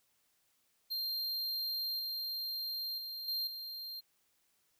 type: tone with level steps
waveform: square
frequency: 4186 Hz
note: C8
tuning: in tune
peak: -35 / -37 / -41 / -34 / -42 dBFS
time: 0.9-4.01 s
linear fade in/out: 20 ms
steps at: 1.99 / 2.98 / 3.28 / 3.47 s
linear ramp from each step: 2 ms
effects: white hiss -75 dBFS RMS until 4.79 s